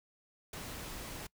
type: noise with ADSR envelope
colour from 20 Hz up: pink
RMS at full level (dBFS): -42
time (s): 0.53-1.27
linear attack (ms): 4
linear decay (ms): 8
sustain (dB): -2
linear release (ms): 7
effects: noise-tail reverb RT60 0.1 s tail -23 dB re dry